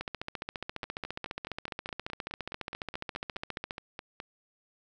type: two click trains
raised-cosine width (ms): 0.3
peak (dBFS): -23 / -19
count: 17 / 55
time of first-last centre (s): 0.84-4.201 / 0.01-3.709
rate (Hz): 4.76 / 14.6
effects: none